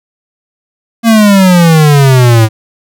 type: exponential sweep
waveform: square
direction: down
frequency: 233.1 to 108.1 Hz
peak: -3 dBFS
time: 1.03-2.49 s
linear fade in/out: 50 ms
effects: none